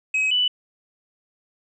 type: tone pair in turn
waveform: triangle / sine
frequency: 2547 / 2976 Hz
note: D#7 / F#7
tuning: +40 / +9 cents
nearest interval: minor third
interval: 269 cents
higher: second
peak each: -17 dBFS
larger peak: neither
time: 0.14-0.31 / 0.31-0.48 s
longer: neither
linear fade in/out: 5 ms
effects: resampled to 24000 Hz